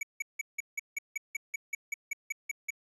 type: tone bursts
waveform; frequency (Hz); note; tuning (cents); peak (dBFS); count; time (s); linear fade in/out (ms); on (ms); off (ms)
square; 2269; C#7; +40; -31; 15; 0.01-2.705; 5; 21; 170
effects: resampled to 24000 Hz

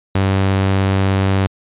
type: tone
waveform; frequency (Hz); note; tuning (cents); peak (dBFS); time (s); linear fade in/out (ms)
sawtooth; 96.6; G2; -25; -9; 0.15-1.47; 5
effects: resampled to 8000 Hz

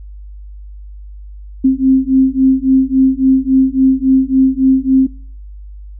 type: beating tone pair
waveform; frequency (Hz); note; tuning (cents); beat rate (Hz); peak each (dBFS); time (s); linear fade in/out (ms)
sine; 262.3 / 265.9; C4 / C4; +4 / +28; 3.6; -11; 1.64-5.07; 10
effects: noise-tail reverb RT60 0.5 s tail -23 dB re dry + added 50 Hz sine -29 dBFS peak until 5.99 s

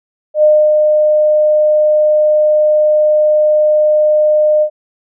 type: tone with ADSR envelope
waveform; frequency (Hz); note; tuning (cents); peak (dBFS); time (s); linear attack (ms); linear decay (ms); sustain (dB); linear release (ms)
sine; 608; D#5; -40; -4; 0.34-4.7; 92; 280; -3; 78
effects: none

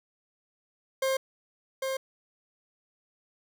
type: tone with echo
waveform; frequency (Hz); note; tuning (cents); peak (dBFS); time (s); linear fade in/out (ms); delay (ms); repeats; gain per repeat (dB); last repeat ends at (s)
40% pulse; 531; C5; +25; -24; 1.02-1.17; 5; 800; 1; -4; 1.97
effects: none

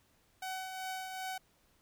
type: tone with tremolo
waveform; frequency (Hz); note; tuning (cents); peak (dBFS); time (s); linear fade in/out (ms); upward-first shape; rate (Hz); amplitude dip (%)
sawtooth; 753; F#5; +30; -33; 0.42-1.38; 5; triangle; 2.6; 45
effects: pink hiss -70 dBFS RMS until 1.81 s

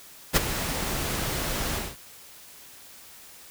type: noise with ADSR envelope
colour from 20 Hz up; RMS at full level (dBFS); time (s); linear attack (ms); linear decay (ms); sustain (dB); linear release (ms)
pink; -17; 0.33-1.97; 36; 18; -12; 230
effects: white hiss -48 dBFS RMS until 3.5 s

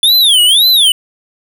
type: tone with vibrato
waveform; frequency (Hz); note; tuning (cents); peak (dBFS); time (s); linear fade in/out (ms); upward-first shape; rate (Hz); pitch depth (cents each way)
square; 3430; A7; -45; -6; 0.03-0.92; 2; sine; 1.9; 290
effects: none

